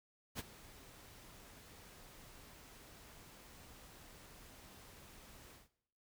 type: noise with ADSR envelope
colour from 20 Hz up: pink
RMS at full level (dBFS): -41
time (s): 0.35-5.69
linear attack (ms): 40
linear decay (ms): 29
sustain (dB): -17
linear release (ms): 150
effects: noise-tail reverb RT60 0.7 s tail -17 dB re dry